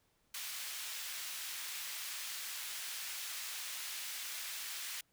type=high-pass noise; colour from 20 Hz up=pink; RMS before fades=-43 dBFS; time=0.34-5.01 s; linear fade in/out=5 ms; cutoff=2100 Hz; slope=12 dB/octave; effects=pink hiss -75 dBFS RMS until 5.12 s